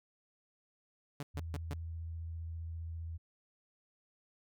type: tone bursts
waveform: sawtooth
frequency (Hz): 143.9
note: D3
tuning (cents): -35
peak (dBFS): -35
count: 4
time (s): 1.2-1.736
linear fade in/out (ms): 0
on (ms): 29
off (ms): 140
type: tone with vibrato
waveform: sine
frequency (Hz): 82.41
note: E2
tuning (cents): 0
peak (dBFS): -39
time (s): 1.34-3.18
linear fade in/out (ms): 20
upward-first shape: triangle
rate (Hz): 15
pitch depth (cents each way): 19
effects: none